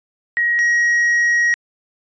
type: tone pair in turn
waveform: sine / triangle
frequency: 1895 / 1895 Hz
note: A#6 / A#6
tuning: +28 / +28 cents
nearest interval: unison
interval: 0 cents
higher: neither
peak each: -14 / -11 dBFS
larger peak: second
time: 0.37-0.59 / 0.59-1.54 s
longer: second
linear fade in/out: 0 ms
effects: resampled to 16000 Hz